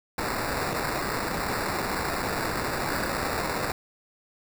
white noise with sample-and-hold, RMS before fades -29 dBFS, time 0.18-3.72 s, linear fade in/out 2 ms, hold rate 3150 Hz, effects none

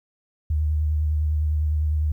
sine tone with vibrato, 76.3 Hz, D#2, 33 cents flat, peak -19 dBFS, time 0.5-2.12 s, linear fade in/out 5 ms, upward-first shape triangle, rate 9.9 Hz, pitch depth 38 cents each way, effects 10-bit

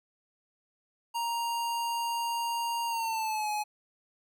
square tone with pitch glide, 935 to 842.7 Hz, A#5 to G#5, +5 to +25 cents, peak -30 dBFS, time 1.14-3.64 s, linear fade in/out 20 ms, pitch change -180 cents, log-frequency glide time 2.87-3.5 s, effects none

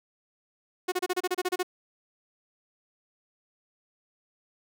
sawtooth tone bursts, 364.3 Hz, F#4, 27 cents flat, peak -21 dBFS, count 11, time 0.88-1.631 s, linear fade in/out 10 ms, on 41 ms, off 30 ms, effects none

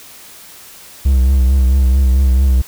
triangle tone with vibrato, 65.41 Hz, C2, in tune, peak -6 dBFS, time 1.05-2.62 s, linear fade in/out 10 ms, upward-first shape triangle, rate 4.5 Hz, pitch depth 77 cents each way, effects white hiss -38 dBFS RMS until 2.67 s

